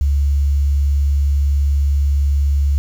sine tone with quantisation, 70.7 Hz, C#2, 35 cents sharp, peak -12 dBFS, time 0.01-2.78 s, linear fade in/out 0 ms, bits 7, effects none

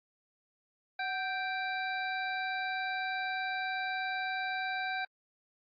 harmonic tone with a mistuned harmonic, 784 Hz, G5, in tune, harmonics 1 / 2 / 3 / 5 / 6, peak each -36 / -36 / -40 / -44 / -53 dBFS, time 0.99-5.05 s, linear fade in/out 5 ms, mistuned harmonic 1, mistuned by -78 cents, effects AAC 48 kbps

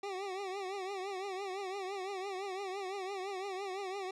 25% pulse tone with vibrato, 386 Hz, G4, 27 cents flat, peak -34 dBFS, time 0.03-4.11 s, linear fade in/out 5 ms, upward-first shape triangle, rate 5.9 Hz, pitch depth 110 cents each way, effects low-pass 6000 Hz 12 dB/octave

